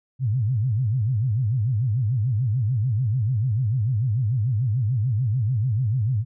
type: tone with vibrato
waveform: sine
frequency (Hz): 116.54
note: A#2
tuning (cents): 0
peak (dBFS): -19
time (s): 0.19-6.25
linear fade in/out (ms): 50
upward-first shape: sine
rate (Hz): 6.8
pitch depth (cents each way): 250
effects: none